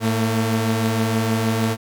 sawtooth tone pair together, 110 / 226.4 Hz, A2 / A3, 0 / +50 cents, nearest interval octave, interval 1250 cents, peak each -17 dBFS, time 0-1.77 s, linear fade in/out 50 ms, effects none

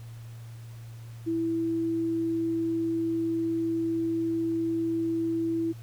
sine tone, 329.6 Hz, E4, in tune, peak -25 dBFS, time 1.26-5.73 s, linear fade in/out 20 ms, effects added 115 Hz sine -40 dBFS peak until 5.82 s + pink hiss -56 dBFS RMS until 5.82 s

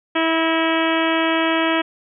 harmonic tone with a mistuned harmonic, 325.6 Hz, E4, 21 cents flat, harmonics 1 / 2 / 3 / 4 / 5 / 6 / 7 / 8 / 9 / 10, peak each -20 / -23 / -25 / -26 / -27 / -28 / -28 / -29 / -30 / -30 dBFS, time 0.15-1.82 s, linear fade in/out 10 ms, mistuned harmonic 6, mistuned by -43 cents, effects none

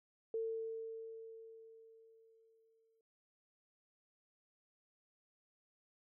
sine tone with exponential decay, 449.5 Hz, A4, 37 cents sharp, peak -35 dBFS, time 0.34-3.01 s, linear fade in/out 2 ms, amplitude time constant 580 ms, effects none

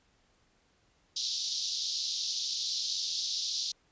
pink band-pass noise, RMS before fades -34 dBFS, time 1.16-3.72 s, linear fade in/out 5 ms, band 3700 to 5900 Hz, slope 48 dB/octave, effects pink hiss -69 dBFS RMS until 3.91 s + resampled to 16000 Hz

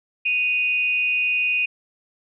sine tone pair together, 2489 / 2768 Hz, D#7 / F7, 0 / -16 cents, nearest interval major second, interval 184 cents, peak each -19 / -26 dBFS, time 0.25-1.66 s, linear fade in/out 10 ms, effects none

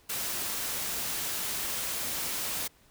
white noise, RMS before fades -33 dBFS, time 0.09-2.68 s, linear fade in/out 10 ms, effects pink hiss -62 dBFS RMS until 2.9 s

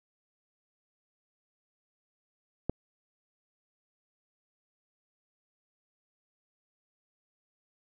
click, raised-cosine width 2 ms, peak -15 dBFS, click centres 2.696 s, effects none

